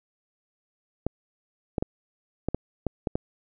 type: clicks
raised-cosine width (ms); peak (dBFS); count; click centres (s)
2; -12; 8; 1.066 / 1.782 / 1.825 / 2.486 / 2.546 / 2.867 / 3.072 / 3.155
effects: none